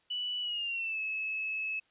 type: tone with pitch glide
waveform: sine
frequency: 2960 to 2592 Hz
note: F#7 to E7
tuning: 0 to -30 cents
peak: -32 dBFS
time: 0.1-1.8 s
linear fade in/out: 10 ms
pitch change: -230 cents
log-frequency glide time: 0.41-1 s
effects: white hiss -70 dBFS RMS until 1.9 s + resampled to 8000 Hz